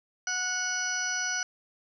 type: harmonic tone with a mistuned harmonic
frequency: 735 Hz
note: F#5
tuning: 12 cents flat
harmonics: 1 / 2 / 3 / 4 / 6 / 7 / 8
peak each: -41 / -31 / -41 / -42 / -42 / -39 / -32 dBFS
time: 0.27-1.43 s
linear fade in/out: 2 ms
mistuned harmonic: 7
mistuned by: -30 cents
effects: none